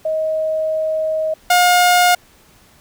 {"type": "tone pair in turn", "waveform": ["sine", "sawtooth"], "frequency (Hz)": [630, 714.4], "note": ["D#5", "F5"], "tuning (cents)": [21, 39], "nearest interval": "major second", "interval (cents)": 218, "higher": "second", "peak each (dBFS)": [-16, -6], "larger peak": "second", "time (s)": [[0.05, 1.34], [1.5, 2.15]], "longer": "first", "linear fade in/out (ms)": 5, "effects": ["pink hiss -50 dBFS RMS until 2.8 s"]}